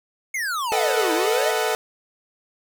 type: exponential two-way sweep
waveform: square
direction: down then up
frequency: 2218 to 311.1 to 668 Hz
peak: -24 dBFS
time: 0.34-1.51 s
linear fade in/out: 5 ms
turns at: 1.13 s
type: chord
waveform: sawtooth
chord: B dominant seventh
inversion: third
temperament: equal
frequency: 440 / 493.9 / 622.3 / 740 Hz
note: A4 / B4 / D#5 / F#5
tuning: 0 / 0 / 0 / 0 cents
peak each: -20 / -24 / -24 / -23 dBFS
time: 0.72-1.75 s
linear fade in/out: 0 ms
effects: none